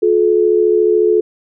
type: tone pair together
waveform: sine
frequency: 356 / 430 Hz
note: F4 / A4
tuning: +33 / -40 cents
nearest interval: minor third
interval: 327 cents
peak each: -13 / -11 dBFS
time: 0.02-1.21 s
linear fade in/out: 10 ms
effects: none